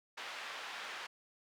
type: band-pass noise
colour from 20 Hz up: pink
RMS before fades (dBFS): -45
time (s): 0.17-1.07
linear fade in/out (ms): 10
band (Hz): 990 to 3400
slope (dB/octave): 12
effects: none